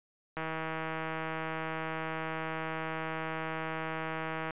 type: click train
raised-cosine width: 0.5 ms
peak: -21 dBFS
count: 663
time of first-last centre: 0.37-4.508 s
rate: 160 Hz
effects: resampled to 8000 Hz